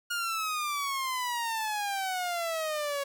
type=exponential sweep; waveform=sawtooth; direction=down; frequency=1432 to 554.4 Hz; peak=-26 dBFS; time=0.1-3.04 s; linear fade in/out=10 ms; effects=10-bit